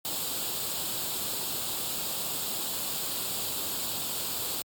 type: noise with comb filter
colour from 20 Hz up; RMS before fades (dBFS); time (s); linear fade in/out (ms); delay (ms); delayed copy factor
white; -32; 0.05-4.62; 0; 0.25; +0.65
effects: high-pass 80 Hz 12 dB/octave + MP3 96 kbps